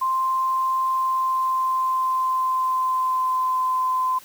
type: tone with pitch glide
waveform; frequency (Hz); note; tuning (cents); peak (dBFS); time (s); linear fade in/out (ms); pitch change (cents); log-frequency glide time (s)
sine; 1046.5 to 1027.3; C6 to C6; 0 to -32; -19; 0.01-4.19; 10; -32; 0.84-3.72
effects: white hiss -47 dBFS RMS until 4.24 s